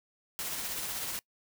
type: noise with tremolo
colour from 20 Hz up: white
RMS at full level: -35 dBFS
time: 0.39-1.19 s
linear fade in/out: 0 ms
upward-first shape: sine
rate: 16 Hz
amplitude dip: 30%
effects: noise-tail reverb RT60 0.1 s tail -23 dB re dry